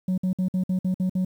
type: tone bursts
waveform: sine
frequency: 185 Hz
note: F#3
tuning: in tune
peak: -18 dBFS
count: 8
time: 0.08-1.249 s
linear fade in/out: 5 ms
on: 98 ms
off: 55 ms
effects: tanh soft clip ceiling -20 dBFS + 9-bit